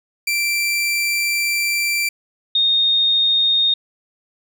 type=tone pair in turn; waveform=sawtooth / sine; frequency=2349 / 3693 Hz; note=D7 / A#7; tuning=0 / -17 cents; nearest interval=minor sixth; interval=783 cents; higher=second; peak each=-14 / -13 dBFS; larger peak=second; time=0.27-2.09 / 2.55-3.74 s; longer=first; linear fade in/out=5 ms; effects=none